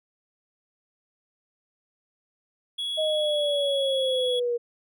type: tone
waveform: triangle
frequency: 3355 Hz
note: G#7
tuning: 17 cents sharp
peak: -26 dBFS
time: 2.78-4.4 s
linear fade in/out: 10 ms
type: linear sweep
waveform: sine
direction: down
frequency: 630 to 472.6 Hz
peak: -23 dBFS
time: 2.97-4.58 s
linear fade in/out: 20 ms
effects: none